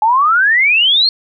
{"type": "exponential sweep", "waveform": "sine", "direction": "up", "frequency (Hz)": [840, 4366], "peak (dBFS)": -8, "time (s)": [0.02, 1.09], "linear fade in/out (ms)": 2, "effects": []}